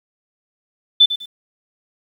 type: tone with echo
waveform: sine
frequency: 3520 Hz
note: A7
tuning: in tune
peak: -6 dBFS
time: 1-1.06 s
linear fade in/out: 10 ms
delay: 100 ms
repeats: 2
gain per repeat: -12 dB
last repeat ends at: 1.26 s
effects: 8-bit